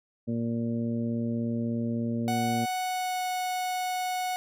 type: harmonic tone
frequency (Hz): 116.54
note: A#2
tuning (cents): 0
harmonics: 1 / 2 / 3 / 4 / 5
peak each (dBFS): -33 / -28 / -40 / -40 / -41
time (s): 0.27-2.66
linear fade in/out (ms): 20
type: tone with pitch glide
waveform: 45% pulse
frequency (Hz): 740 to 734.9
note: F#5 to F#5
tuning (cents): 0 to -12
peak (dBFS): -28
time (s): 2.28-4.36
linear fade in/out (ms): 0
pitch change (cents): -12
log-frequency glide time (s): 2.75-3.24
effects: none